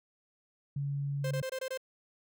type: tone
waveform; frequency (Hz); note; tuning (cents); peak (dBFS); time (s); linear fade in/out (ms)
sine; 141.1; C#3; +31; -31; 0.76-1.42; 5
type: tone bursts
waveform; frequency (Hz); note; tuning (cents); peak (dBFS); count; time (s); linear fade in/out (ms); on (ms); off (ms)
45% pulse; 523.3; C5; 0; -34; 6; 1.24-1.775; 5; 70; 23
effects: none